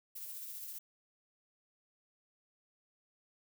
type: noise with tremolo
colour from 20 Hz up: violet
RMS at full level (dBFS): -44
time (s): 0.15-0.79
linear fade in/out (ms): 10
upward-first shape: sine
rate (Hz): 15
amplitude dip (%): 30
effects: none